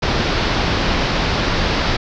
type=low-pass noise; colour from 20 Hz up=pink; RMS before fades=-18 dBFS; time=0.02-1.97 s; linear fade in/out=10 ms; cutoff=5300 Hz; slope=48 dB/octave; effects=none